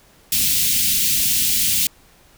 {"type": "band-stop noise", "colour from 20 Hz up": "white", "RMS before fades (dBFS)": -18, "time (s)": [0.32, 1.87], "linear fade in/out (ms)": 2, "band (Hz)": [240, 2500], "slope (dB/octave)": 24, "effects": ["pink hiss -52 dBFS RMS until 2.37 s"]}